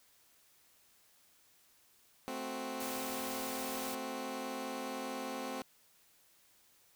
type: chord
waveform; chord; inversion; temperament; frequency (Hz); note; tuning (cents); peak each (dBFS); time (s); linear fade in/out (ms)
15% pulse; F# diminished; first; equal; 220 / 261.6 / 370; A3 / C4 / F#4; 0 / 0 / 0; -39 / -34 / -40; 2.28-5.62; 0
type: noise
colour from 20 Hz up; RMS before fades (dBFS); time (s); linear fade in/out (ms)
white; -44; 2.8-3.95; 5
effects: white hiss -67 dBFS RMS until 6.95 s